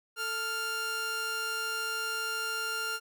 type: tone pair together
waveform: sawtooth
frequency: 441.3 / 1396.9 Hz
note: A4 / F6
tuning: +5 / 0 cents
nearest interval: octave + minor sixth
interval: 1995 cents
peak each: -38 / -28 dBFS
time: 0.16-3 s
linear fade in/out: 50 ms
effects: none